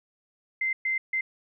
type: tone bursts at uneven times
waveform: sine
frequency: 2078 Hz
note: C7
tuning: 12 cents flat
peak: -24 dBFS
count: 3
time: 0.61-0.73 / 0.85-0.98 / 1.13-1.21 s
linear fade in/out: 5 ms
effects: none